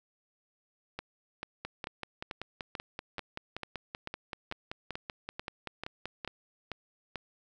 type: two click trains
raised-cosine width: 0.3 ms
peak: -21 / -21 dBFS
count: 15 / 25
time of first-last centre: 0.99-7.157 / 1.65-6.248 s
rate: 2.27 / 5.22 Hz
effects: none